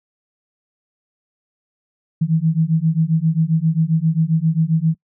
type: beating tone pair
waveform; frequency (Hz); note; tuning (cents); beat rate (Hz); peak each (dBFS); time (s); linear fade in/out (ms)
sine; 157.5 / 165; D#3 / E3; +21 / +2; 7.5; -17; 2.21-4.95; 10
effects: noise-tail reverb RT60 0.1 s tail -25 dB re dry